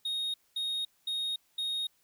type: tone bursts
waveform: triangle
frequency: 3729 Hz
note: A#7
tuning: in tune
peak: -29 dBFS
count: 4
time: 0.05-1.87 s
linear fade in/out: 5 ms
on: 290 ms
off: 220 ms
effects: white hiss -70 dBFS RMS until 2.03 s